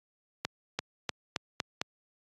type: accelerating click train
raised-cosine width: 0.2 ms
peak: -12 dBFS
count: 6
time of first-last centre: 0.45-1.815 s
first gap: 340 ms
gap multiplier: 0.89
effects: high-pass 100 Hz 12 dB/octave + AAC 32 kbps